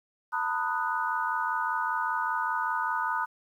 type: chord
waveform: sine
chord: B dominant seventh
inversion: third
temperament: equal with one note detuned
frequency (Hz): 902.7 / 987.8 / 1244.5 / 1480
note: A5 / B5 / D#6 / F#6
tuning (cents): +44 / 0 / 0 / 0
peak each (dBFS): -32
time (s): 0.32-3.26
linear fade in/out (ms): 20
effects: 10-bit